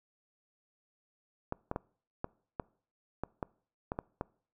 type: clicks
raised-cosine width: 1 ms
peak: -20 dBFS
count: 10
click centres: 1.524 / 1.714 / 1.761 / 2.244 / 2.598 / 3.236 / 3.428 / 3.919 / 3.989 / 4.211 s
effects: noise-tail reverb RT60 0.5 s tail -24 dB re dry